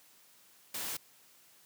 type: noise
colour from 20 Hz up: white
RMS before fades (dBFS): -38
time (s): 0.74-0.97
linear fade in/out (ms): 5
effects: white hiss -62 dBFS RMS until 1.65 s + high-pass 100 Hz 12 dB/octave